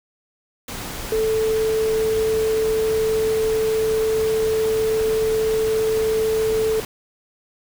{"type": "tone in noise", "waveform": "sine", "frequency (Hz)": 440, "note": "A4", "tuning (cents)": 0, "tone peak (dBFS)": -17, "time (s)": [1.12, 6.8], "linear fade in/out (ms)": 2, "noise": "pink", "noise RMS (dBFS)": -31, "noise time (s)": [0.68, 6.85], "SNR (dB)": 11, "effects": []}